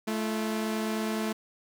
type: tone pair together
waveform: sawtooth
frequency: 217.6 / 341.1 Hz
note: A3 / F4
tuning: -19 / -41 cents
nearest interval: minor sixth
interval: 778 cents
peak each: -25 / -32 dBFS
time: 0.07-1.33 s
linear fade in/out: 10 ms
effects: none